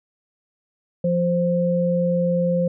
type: tone pair together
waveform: sine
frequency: 174.61 / 523.2 Hz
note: F3 / C5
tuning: 0 / 0 cents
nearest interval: octave + perfect fifth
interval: 1900 cents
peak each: -20 dBFS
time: 1.04-2.68 s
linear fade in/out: 5 ms
effects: none